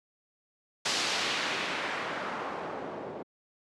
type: noise with low-pass filter sweep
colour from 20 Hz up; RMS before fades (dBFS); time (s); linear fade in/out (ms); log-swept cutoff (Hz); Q
white; -33; 0.85-3.23; 10; 5600 to 510; 0.97
effects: high-pass 200 Hz 12 dB/octave + low-pass 9000 Hz 12 dB/octave